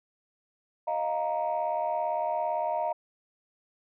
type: chord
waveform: sine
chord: Eb suspended second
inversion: none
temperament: just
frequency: 622.3 / 700 / 933.4 Hz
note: Eb5 / F5 / Bb5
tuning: 0 / +4 / +2 cents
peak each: -30 dBFS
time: 0.87-2.93 s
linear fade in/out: 10 ms
effects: tanh soft clip ceiling -20 dBFS